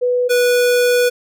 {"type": "tone pair in turn", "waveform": ["sine", "square"], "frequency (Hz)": [493.9, 489.9], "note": ["B4", "B4"], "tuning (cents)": [0, -14], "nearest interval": "unison", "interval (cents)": 14, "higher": "first", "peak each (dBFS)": [-13, -12], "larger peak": "second", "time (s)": [[0.01, 0.29], [0.29, 1.1]], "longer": "second", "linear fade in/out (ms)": 20, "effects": []}